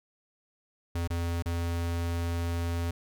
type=tone with dropouts; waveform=square; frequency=85.1 Hz; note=F2; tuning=44 cents flat; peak=-29 dBFS; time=0.95-2.91 s; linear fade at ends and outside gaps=5 ms; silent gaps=1.075-1.102 / 1.424-1.458 s; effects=none